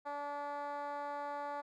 10% pulse tone with band-pass filter, 288.5 Hz, D4, 31 cents flat, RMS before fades -41 dBFS, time 0.05-1.62 s, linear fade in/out 20 ms, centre 790 Hz, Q 2.2, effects none

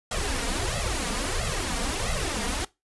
pink noise with flanger, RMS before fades -28 dBFS, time 0.11-2.65 s, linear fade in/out 5 ms, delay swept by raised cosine 1.5 to 4.3 ms, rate 1.5 Hz, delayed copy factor +1, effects noise-tail reverb RT60 0.2 s tail -20 dB re dry + resampled to 24000 Hz

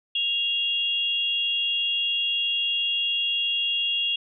sine tone pair together, 2794 / 3317 Hz, F7 / G#7, 0 / -3 cents, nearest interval minor third, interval 297 cents, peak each -25 dBFS, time 0.15-4.16 s, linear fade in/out 5 ms, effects none

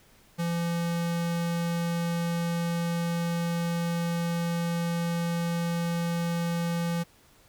square tone, 169.9 Hz, F3, 47 cents flat, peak -27 dBFS, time 0.38-7.04 s, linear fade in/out 20 ms, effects pink hiss -59 dBFS RMS until 7.48 s

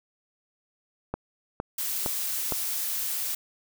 click train, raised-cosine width 1 ms, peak -15 dBFS, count 4, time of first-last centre 1.14-2.522 s, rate 2.17 Hz
blue noise, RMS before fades -30 dBFS, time 1.78-3.35 s, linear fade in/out 5 ms
effects none

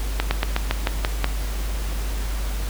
slowing click train, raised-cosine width 0.3 ms, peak -4 dBFS, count 8, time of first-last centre 0.2-1.244 s, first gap 110 ms, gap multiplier 1.1, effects added 50 Hz sine -23 dBFS peak until 2.69 s + pink hiss -35 dBFS RMS until 2.69 s

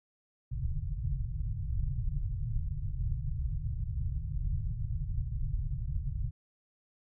pink low-pass noise, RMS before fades -33 dBFS, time 0.51-6.31 s, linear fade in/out 20 ms, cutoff 150 Hz, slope 96 dB/octave, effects none

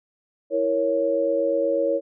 sine chord, A# diminished, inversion second, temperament equal, 329.6 / 466.2 / 554.4 Hz, E4 / A#4 / C#5, 0 / 0 / 0 cents, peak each -27 / -25 / -21 dBFS, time 0.5-2.01 s, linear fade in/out 50 ms, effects none

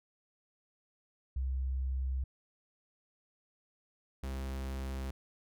sine / 45% pulse tone pair in turn, 65.41 / 66.44 Hz, C2 / C2, 0 / +27 cents, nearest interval unison, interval 27 cents, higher second, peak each -31 / -36 dBFS, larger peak first, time 1.36-2.24 / 4.23-5.11 s, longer neither, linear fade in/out 5 ms, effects none

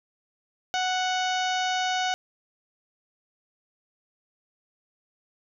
harmonic tone, 740 Hz, F#5, in tune, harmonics 1 / 2 / 3 / 4 / 5 / 6 / 7 / 8 / 9, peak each -26 / -31 / -36 / -33 / -36 / -41 / -42 / -40 / -44 dBFS, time 0.74-2.14 s, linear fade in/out 0 ms, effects none

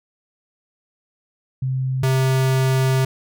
sine / square tone pair in turn, 130.81 / 131.72 Hz, C3 / C3, 0 / +12 cents, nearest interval unison, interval 12 cents, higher second, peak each -19 / -16 dBFS, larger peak second, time 1.62-2.03 / 2.03-3.05 s, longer second, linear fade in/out 5 ms, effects none

